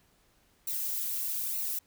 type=noise with flanger; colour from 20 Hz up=violet; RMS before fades=-33 dBFS; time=0.67-1.79 s; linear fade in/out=5 ms; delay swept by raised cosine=0.59 to 3.69 ms; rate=1.1 Hz; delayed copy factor=-0.65; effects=pink hiss -67 dBFS RMS until 1.86 s